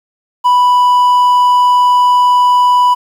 triangle tone, 987.8 Hz, B5, in tune, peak -4 dBFS, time 0.44-2.95 s, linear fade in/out 20 ms, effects 7-bit

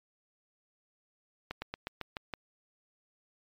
slowing click train, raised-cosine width 0.3 ms, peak -20 dBFS, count 7, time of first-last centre 1.51-2.338 s, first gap 110 ms, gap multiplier 1.09, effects MP3 96 kbps

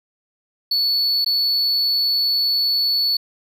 triangle tone with dropouts, 4435 Hz, C#8, in tune, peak -15 dBFS, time 0.71-3.17 s, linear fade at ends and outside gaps 5 ms, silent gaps 1.247-1.261 s, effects none

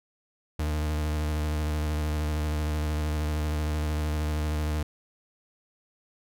40% pulse tone with vibrato, 76.1 Hz, D#2, 38 cents flat, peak -25 dBFS, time 0.59-4.83 s, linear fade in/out 5 ms, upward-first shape square, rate 13 Hz, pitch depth 24 cents each way, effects none

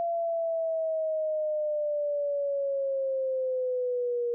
sine linear sweep, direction down, 684 to 474.1 Hz, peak -26 dBFS, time 0-4.34 s, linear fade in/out 0 ms, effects none

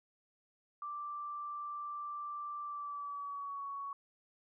sine tone with pitch glide, 1174.7 to 1117.8 Hz, D6 to C#6, 0 to +14 cents, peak -39 dBFS, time 0.82-3.93 s, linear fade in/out 2 ms, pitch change -86 cents, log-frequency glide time 2.63-3.64 s, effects none

